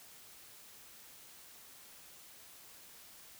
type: silence
effects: white hiss -56 dBFS RMS until 3.39 s